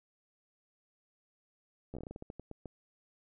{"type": "slowing click train", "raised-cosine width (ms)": 2, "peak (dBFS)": -30, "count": 14, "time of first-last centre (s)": [1.94, 2.657], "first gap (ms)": 12, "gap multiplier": 1.23, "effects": []}